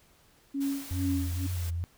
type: tone with tremolo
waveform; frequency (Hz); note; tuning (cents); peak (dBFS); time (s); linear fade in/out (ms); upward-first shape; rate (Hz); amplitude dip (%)
sine; 277.2; C#4; 0; -26; 0.54-1.47; 10; sine; 2.2; 95
type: noise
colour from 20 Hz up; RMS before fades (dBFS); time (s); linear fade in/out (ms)
white; -44; 0.6-1.71; 20
type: tone with vibrato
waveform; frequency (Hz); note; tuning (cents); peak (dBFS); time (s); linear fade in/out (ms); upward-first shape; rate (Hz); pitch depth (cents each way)
sine; 87.31; F2; 0; -29; 0.91-1.84; 0; sine; 2.2; 66
effects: pink hiss -62 dBFS RMS until 1.97 s